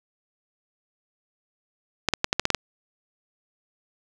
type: clicks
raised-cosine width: 0.2 ms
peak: -3 dBFS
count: 8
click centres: 2.087 / 2.137 / 2.244 / 2.329 / 2.396 / 2.454 / 2.503 / 2.547 s
effects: none